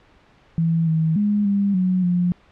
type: tone with pitch steps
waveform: sine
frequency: 164.8 / 160.1 / 206.8 / 200.2 / 184.1 / 177.2 Hz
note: E3 / D#3 / G#3 / G3 / F#3 / F3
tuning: 0 / +50 / -7 / +37 / -8 / +25 cents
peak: -16 dBFS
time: 0.58-2.32 s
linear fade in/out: 0 ms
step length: 290 ms
effects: pink hiss -54 dBFS RMS until 2.51 s + low-pass 3000 Hz 12 dB/octave